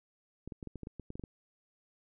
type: clicks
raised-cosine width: 3 ms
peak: -29 dBFS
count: 12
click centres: 0.476 / 0.522 / 0.628 / 0.673 / 0.757 / 0.833 / 0.871 / 0.997 / 1.104 / 1.155 / 1.196 / 1.238 s
effects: none